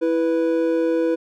triangle tone pair together, 329.6 / 492.8 Hz, E4 / B4, 0 / -4 cents, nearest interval perfect fifth, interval 696 cents, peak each -18 dBFS, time 0.01-1.16 s, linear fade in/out 20 ms, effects none

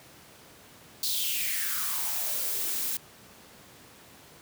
blue noise with high-pass filter sweep, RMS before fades -30 dBFS, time 1.03-2.97 s, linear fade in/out 2 ms, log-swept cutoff 4300 to 210 Hz, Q 5.1, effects pink hiss -52 dBFS RMS until 4.41 s + high-pass 100 Hz 12 dB/octave

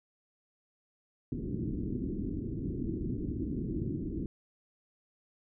white low-pass noise, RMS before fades -35 dBFS, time 1.32-4.26 s, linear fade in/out 2 ms, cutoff 350 Hz, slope 48 dB/octave, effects none

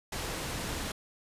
pink low-pass noise, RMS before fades -36 dBFS, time 0.12-0.92 s, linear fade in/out 5 ms, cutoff 11000 Hz, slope 12 dB/octave, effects resampled to 32000 Hz

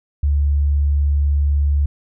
sine tone, 71.9 Hz, D2, 36 cents flat, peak -13 dBFS, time 0.23-1.86 s, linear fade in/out 5 ms, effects none

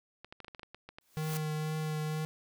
clicks, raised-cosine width 0.3 ms, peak -30 dBFS, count 11, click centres 0.246 / 0.325 / 0.403 / 0.446 / 0.482 / 0.548 / 0.595 / 0.632 / 0.746 / 0.89 / 0.985 s
white noise with exponential growth, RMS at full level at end -38 dBFS, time 1.01-1.37 s, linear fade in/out 1 ms, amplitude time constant 78 ms
square tone with vibrato, 154.9 Hz, D#3, 7 cents flat, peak -33 dBFS, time 1.17-2.25 s, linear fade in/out 0 ms, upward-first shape triangle, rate 2.1 Hz, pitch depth 17 cents each way
effects none

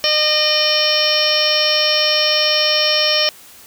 harmonic tone with a mistuned harmonic, 607 Hz, D#5, 43 cents flat, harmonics 1 / 2 / 3 / 4 / 5 / 6 / 7 / 8 / 9, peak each -20 / -27 / -25 / -24 / -19 / -27 / -25 / -26 / -17 dBFS, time 0.04-3.29 s, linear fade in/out 0 ms, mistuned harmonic 3, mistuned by +23 cents, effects white hiss -42 dBFS RMS until 3.66 s

